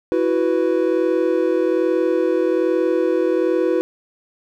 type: chord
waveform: triangle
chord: E suspended second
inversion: none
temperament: just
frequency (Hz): 329.6 / 370.8 / 494.4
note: E4 / F#4 / B4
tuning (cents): 0 / +4 / +2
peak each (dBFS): -18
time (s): 0.12-3.81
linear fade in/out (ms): 0
effects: none